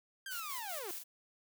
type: linear sweep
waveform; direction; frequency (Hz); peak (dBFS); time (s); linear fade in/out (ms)
sawtooth; down; 1616 to 329.6; -38; 0.26-0.91; 2
type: noise with tremolo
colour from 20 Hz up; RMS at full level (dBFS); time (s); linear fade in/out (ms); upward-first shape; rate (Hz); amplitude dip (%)
blue; -43; 0.3-1.04; 20; square; 5.1; 45
effects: none